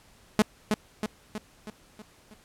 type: tone with echo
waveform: sawtooth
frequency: 213.1 Hz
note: G#3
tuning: 45 cents sharp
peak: -13 dBFS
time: 0.39-0.42 s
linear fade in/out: 0 ms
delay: 320 ms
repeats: 6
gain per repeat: -5 dB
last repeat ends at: 2.34 s
effects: pink hiss -58 dBFS RMS until 2.44 s + low-pass 12000 Hz 12 dB/octave